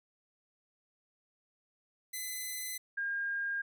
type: tone pair in turn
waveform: 5% pulse / sine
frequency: 2022 / 1613.7 Hz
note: B6 / G6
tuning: +40 / +50 cents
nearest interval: major third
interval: 390 cents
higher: first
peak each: -27 / -32 dBFS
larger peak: first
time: 2.13-2.78 / 2.97-3.62 s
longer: neither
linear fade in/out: 10 ms
effects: none